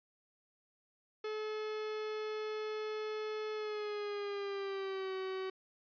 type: tone with pitch glide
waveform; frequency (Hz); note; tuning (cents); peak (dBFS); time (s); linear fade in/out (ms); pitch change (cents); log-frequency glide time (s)
45% pulse; 430 to 378.7; A4 to F#4; -40 to +40; -37; 1.24-5.5; 5; -220; 3.54-5.14
effects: resampled to 11025 Hz